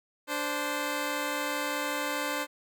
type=tone pair together; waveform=10% pulse; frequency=292.4 / 520 Hz; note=D4 / C5; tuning=-7 / -11 cents; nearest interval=minor seventh; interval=996 cents; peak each=-24 dBFS; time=0.27-2.47 s; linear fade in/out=50 ms; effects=none